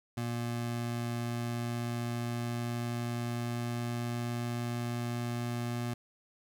25% pulse tone with pitch glide, 118.8 to 119.83 Hz, A#2 to A#2, +33 to +48 cents, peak -29 dBFS, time 0.17-5.94 s, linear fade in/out 5 ms, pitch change +15 cents, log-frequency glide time 1.05-5.67 s, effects none

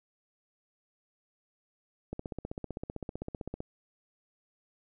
click train, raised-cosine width 2 ms, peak -23 dBFS, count 24, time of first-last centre 2.13-3.604 s, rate 15.6 Hz, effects none

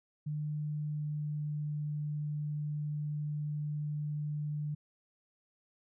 sine tone with pitch glide, 150.1 to 149.06 Hz, D3 to D3, +38 to +26 cents, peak -33 dBFS, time 0.26-4.75 s, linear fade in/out 10 ms, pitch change -12 cents, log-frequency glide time 0.6-1.79 s, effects none

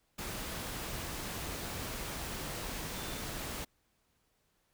sine tone in noise, 3548 Hz, A7, 14 cents sharp, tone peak -51 dBFS, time 2.94-3.2 s, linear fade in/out 10 ms, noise pink, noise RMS -40 dBFS, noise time 0.18-3.65 s, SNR -14 dB, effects pink hiss -75 dBFS RMS until 4.73 s

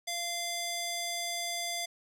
square tone with band-pass filter, 690 Hz, F5, 21 cents flat, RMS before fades -35 dBFS, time 0.07-1.86 s, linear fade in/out 10 ms, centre 6000 Hz, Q 0.71, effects none

